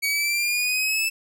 sawtooth exponential sweep, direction up, 2247 to 2640 Hz, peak -18 dBFS, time 0.02-1.1 s, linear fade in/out 20 ms, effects none

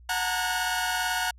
sawtooth tone cluster, 735 / 895 / 938 / 1452 / 1630 Hz, F#5 / A5 / A#5 / F#6 / G#6, -12 / +29 / +11 / -33 / -33 cents, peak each -27 / -30 / -31 / -26 / -32 dBFS, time 0.09-1.31 s, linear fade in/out 5 ms, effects added 60 Hz sine -48 dBFS peak until 1.38 s + resampled to 32000 Hz

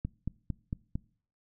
click train, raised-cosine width 5 ms, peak -20 dBFS, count 5, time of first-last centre 0.05-0.955 s, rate 4.42 Hz, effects noise-tail reverb RT60 0.5 s tail -23 dB re dry

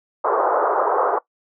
pink band-pass noise, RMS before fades -19 dBFS, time 0.24-1.19 s, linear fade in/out 10 ms, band 410 to 1300 Hz, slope 48 dB/octave, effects noise-tail reverb RT60 0.1 s tail -19 dB re dry

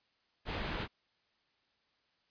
pink low-pass noise, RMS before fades -38 dBFS, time 0.45-0.88 s, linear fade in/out 50 ms, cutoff 4000 Hz, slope 24 dB/octave, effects white hiss -75 dBFS RMS until 2.3 s + resampled to 11025 Hz

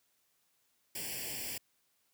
white noise with comb filter, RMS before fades -40 dBFS, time 0.95-1.58 s, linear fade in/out 5 ms, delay 0.39 ms, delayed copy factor +0.95, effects white hiss -75 dBFS RMS until 2.13 s + high-pass 60 Hz 12 dB/octave

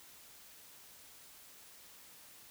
silence, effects white hiss -57 dBFS RMS until 2.5 s

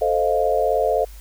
sine chord, F dominant seventh, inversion first, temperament equal, 440 / 523.3 / 622.3 / 698.5 Hz, A4 / C5 / Eb5 / F5, 0 / 0 / 0 / 0 cents, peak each -22 dBFS, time 0.01-1.05 s, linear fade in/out 10 ms, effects added 50 Hz sine -37 dBFS peak until 1.2 s + white hiss -49 dBFS RMS until 1.2 s

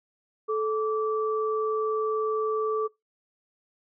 sine tone pair together, 435.3 / 1162 Hz, A4 / D6, -19 / -19 cents, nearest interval octave + perfect fourth, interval 1700 cents, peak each -25 / -30 dBFS, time 0.48-2.88 s, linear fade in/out 20 ms, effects noise-tail reverb RT60 0.2 s tail -23 dB re dry

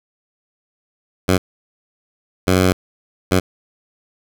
10% pulse tone bursts at uneven times, 92.5 Hz, F#2, in tune, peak -4 dBFS, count 3, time 1.28-1.38 / 2.47-2.73 / 3.31-3.4 s, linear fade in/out 10 ms, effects none

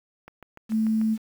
click train, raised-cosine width 0.5 ms, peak -28 dBFS, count 6, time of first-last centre 0.28-1.014 s, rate 6.81 Hz
sine tone, 220 Hz, A3, in tune, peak -20 dBFS, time 0.69-1.18 s, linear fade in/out 50 ms
effects 8-bit

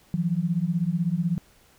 sine beating tone pair, 163.4 / 179.4 Hz, E3 / F3, -15 / +47 cents, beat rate 16 Hz, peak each -25 dBFS, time 0.14-1.38 s, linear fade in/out 0 ms, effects pink hiss -58 dBFS RMS until 1.78 s

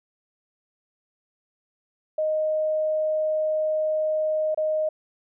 sine tone with dropouts, 621 Hz, D#5, 3 cents flat, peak -21 dBFS, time 2.18-4.89 s, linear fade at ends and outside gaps 5 ms, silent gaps 4.546-4.574 s, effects none

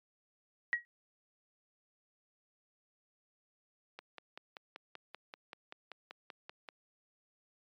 sine tone with exponential decay, 1907 Hz, A#6, 39 cents sharp, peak -24 dBFS, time 0.73-0.85 s, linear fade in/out 0 ms, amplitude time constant 24 ms
click train, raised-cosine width 0.3 ms, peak -29 dBFS, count 15, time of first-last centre 3.99-6.687 s, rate 5.19 Hz
effects high-pass 400 Hz 12 dB/octave + MP3 96 kbps

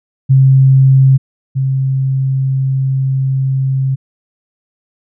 sine tone pair in turn, 133.6 / 133.6 Hz, C3 / C3, +36 / +36 cents, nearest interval unison, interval 0 cents, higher neither, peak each -4 / -11 dBFS, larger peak first, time 0.29-1.18 / 1.55-3.96 s, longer second, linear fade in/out 20 ms, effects none

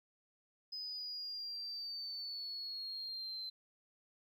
sine exponential sweep, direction down, 5040 to 4076 Hz, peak -40 dBFS, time 0.72-3.5 s, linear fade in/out 10 ms, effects tanh soft clip ceiling -36 dBFS + 13-bit

